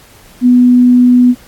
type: tone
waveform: sine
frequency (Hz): 247.2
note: B3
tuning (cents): +2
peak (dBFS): -3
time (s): 0.41-1.35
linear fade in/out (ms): 50
effects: pink hiss -41 dBFS RMS until 1.47 s + AAC 64 kbps